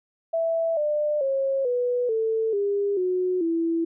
sine tone with pitch steps, 659.3 / 597.6 / 541.7 / 491.1 / 445.1 / 403.5 / 365.8 / 331.6 Hz, E5 / D5 / C#5 / B4 / A4 / G#4 / F#4 / E4, 0 / +30 / -40 / -10 / +20 / -50 / -20 / +10 cents, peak -21 dBFS, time 0.33-3.85 s, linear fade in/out 10 ms, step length 440 ms, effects none

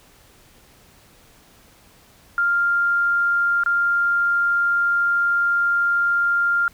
sine tone with dropouts, 1396.9 Hz, F6, in tune, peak -16 dBFS, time 2.38-6.68 s, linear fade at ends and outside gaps 1 ms, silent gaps 3.636-3.661 s, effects pink hiss -52 dBFS RMS until 6.73 s

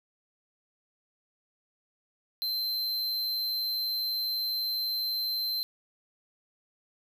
square tone, 4104 Hz, C8, 34 cents flat, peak -29 dBFS, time 2.42-5.63 s, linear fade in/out 0 ms, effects none

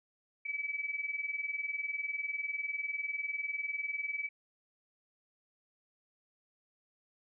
sine tone pair together, 2276 / 2296 Hz, C#7 / D7, +45 / -40 cents, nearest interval unison, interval 15 cents, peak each -39 / -36 dBFS, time 0.45-4.29 s, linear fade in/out 10 ms, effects none

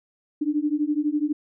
sine beating tone pair, 292.1 / 304.1 Hz, D4 / D#4, -9 / -40 cents, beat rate 12 Hz, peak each -24 dBFS, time 0.41-1.33 s, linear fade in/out 10 ms, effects none

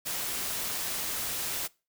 white noise, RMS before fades -33 dBFS, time 0.05-1.68 s, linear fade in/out 20 ms, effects noise-tail reverb RT60 0.3 s tail -23 dB re dry

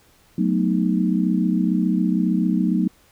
sine chord, B dominant seventh, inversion second, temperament equal, 185 / 220 / 246.9 / 311.1 Hz, F#3 / A3 / B3 / D#4, 0 / 0 / 0 / 0 cents, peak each -20 / -23 / -24 / -24 dBFS, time 0.38-2.88 s, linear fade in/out 5 ms, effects pink hiss -56 dBFS RMS until 3.11 s

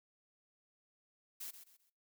blue noise with echo, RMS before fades -45 dBFS, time 1.4-1.51 s, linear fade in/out 10 ms, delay 130 ms, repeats 3, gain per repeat -10 dB, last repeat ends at 1.9 s, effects noise-tail reverb RT60 0.3 s tail -19 dB re dry

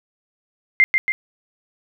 sine tone with echo, 2096 Hz, C7, 2 cents sharp, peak -9 dBFS, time 0.8-0.84 s, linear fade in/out 0 ms, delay 140 ms, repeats 2, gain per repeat -4 dB, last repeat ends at 1.12 s, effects none

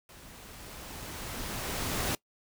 pink noise with level ramp, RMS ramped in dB -52 to -30 dBFS, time 0.09-2.15 s, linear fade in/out 2 ms, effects noise-tail reverb RT60 0.1 s tail -22 dB re dry

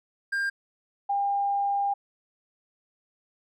triangle / sine tone pair in turn, 1600 / 801.9 Hz, G6 / G5, +35 / +39 cents, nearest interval octave, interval 1196 cents, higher first, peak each -23 dBFS, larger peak neither, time 0.32-0.5 / 1.09-1.94 s, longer second, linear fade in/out 10 ms, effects none

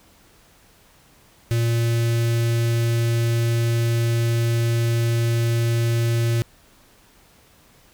square tone with notch filter, 116.54 Hz, A#2, in tune, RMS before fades -20 dBFS, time 1.51-6.42 s, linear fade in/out 0 ms, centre 920 Hz, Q 0.88, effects pink hiss -54 dBFS RMS until 7.93 s

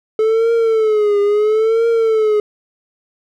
triangle tone with vibrato, 433.7 Hz, A4, 25 cents flat, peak -9 dBFS, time 0.19-2.4 s, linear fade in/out 2 ms, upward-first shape triangle, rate 0.74 Hz, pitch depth 120 cents each way, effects none

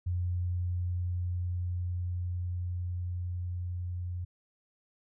sine tone with level ramp, 88.9 Hz, F2, 31 cents sharp, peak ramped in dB -28 to -33 dBFS, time 0.06-4.25 s, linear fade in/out 10 ms, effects none

